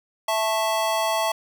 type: chord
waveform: square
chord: A major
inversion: second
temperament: just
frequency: 660 / 880 / 1100 Hz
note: E5 / A5 / C#6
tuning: +2 / 0 / -14 cents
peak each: -25 / -26 / -29 dBFS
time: 0.28-1.32 s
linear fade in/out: 5 ms
effects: none